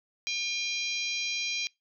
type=harmonic tone; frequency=803 Hz; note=G5; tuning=41 cents sharp; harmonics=3 / 4 / 5 / 6 / 7 / 8; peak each=-32 / -37 / -36 / -40 / -38 / -43 dBFS; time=0.27-1.67 s; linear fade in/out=0 ms; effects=noise-tail reverb RT60 0.2 s tail -24 dB re dry